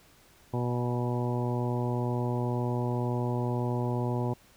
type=harmonic tone with a mistuned harmonic; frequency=122 Hz; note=B2; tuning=21 cents flat; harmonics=1 / 2 / 3 / 4 / 5 / 6 / 7 / 8; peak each=-29 / -34 / -35 / -39 / -40 / -43 / -40 / -41 dBFS; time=0.53-4.34 s; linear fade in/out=10 ms; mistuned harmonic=6; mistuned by=+20 cents; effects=pink hiss -59 dBFS RMS until 4.56 s